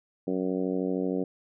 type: harmonic tone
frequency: 93 Hz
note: F#2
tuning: 9 cents sharp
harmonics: 2 / 3 / 4 / 5 / 6 / 7 / 8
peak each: -32 / -30 / -33 / -33 / -38 / -43 / -48 dBFS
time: 0.27-1.24 s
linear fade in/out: 5 ms
effects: none